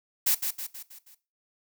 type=noise with echo; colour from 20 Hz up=blue; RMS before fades=-23 dBFS; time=0.26-0.35 s; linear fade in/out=10 ms; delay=160 ms; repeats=5; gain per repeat=-6 dB; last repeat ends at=1.15 s; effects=noise-tail reverb RT60 0.3 s tail -17 dB re dry